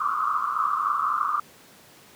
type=band-pass noise; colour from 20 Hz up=pink; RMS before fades=-25 dBFS; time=0-1.4 s; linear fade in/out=5 ms; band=1100 to 1300 Hz; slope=96 dB/octave; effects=pink hiss -51 dBFS RMS until 2.15 s + high-pass 150 Hz 12 dB/octave